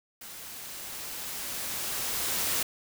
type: noise with level ramp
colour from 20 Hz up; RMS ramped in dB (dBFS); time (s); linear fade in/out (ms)
white; -44 to -28; 0.21-2.63; 5
effects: none